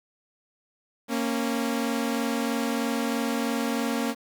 sawtooth tone pair together, 231.9 / 275 Hz, A#3 / C#4, -9 / -14 cents, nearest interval minor third, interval 295 cents, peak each -23 / -25 dBFS, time 1.08-4.15 s, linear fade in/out 50 ms, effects 8-bit

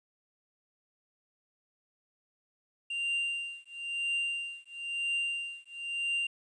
triangle tone with tremolo, 2782 Hz, F7, 7 cents flat, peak -26 dBFS, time 2.9-6.27 s, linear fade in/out 5 ms, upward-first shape triangle, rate 1 Hz, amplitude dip 100%, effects resampled to 22050 Hz + 11-bit

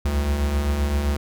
square beating tone pair, 64.6 / 72.3 Hz, C2 / D2, -21 / -27 cents, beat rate 7.7 Hz, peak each -29 / -21 dBFS, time 0.05-1.17 s, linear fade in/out 5 ms, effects none

